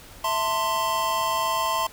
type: chord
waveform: square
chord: A minor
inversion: second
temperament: equal with one note detuned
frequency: 659.3 / 895.4 / 1046.5 Hz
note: E5 / A5 / C6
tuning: 0 / +30 / 0 cents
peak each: -31 / -29 / -25 dBFS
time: 0.24-1.87 s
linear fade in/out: 5 ms
effects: pink hiss -46 dBFS RMS until 1.92 s